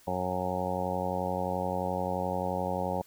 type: harmonic tone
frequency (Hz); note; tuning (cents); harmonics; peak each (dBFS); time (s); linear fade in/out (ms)
91.5; F#2; -19; 1 / 2 / 3 / 4 / 5 / 6 / 7 / 8 / 9 / 10; -39 / -36 / -42 / -42 / -39 / -34 / -44 / -37 / -36 / -39; 0.07-3.02; 5
effects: white hiss -59 dBFS RMS until 3.06 s